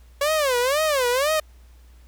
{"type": "tone with vibrato", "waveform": "sawtooth", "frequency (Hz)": 552, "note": "C#5", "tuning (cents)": -7, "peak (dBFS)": -15, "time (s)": [0.21, 1.4], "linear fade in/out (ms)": 5, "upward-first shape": "sine", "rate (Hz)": 2, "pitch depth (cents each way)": 230, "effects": ["added 60 Hz sine -46 dBFS peak until 2.07 s", "pink hiss -60 dBFS RMS until 2.07 s"]}